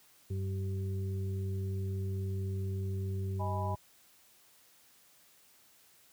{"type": "harmonic tone", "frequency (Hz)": 96.4, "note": "G2", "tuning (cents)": -28, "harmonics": [1, 2, 4], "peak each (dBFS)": [-32, -44, -44], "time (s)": [0.3, 3.75], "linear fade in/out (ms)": 5}
{"type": "chord", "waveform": "sine", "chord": "G# minor", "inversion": "second", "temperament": "equal", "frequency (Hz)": [622.3, 830.6, 987.8], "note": ["D#5", "G#5", "B5"], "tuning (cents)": [0, 0, 0], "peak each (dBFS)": [-41, -40, -39], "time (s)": [3.39, 3.76], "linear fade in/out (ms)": 20}
{"effects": ["white hiss -63 dBFS RMS until 6.12 s", "high-pass 60 Hz 12 dB/octave"]}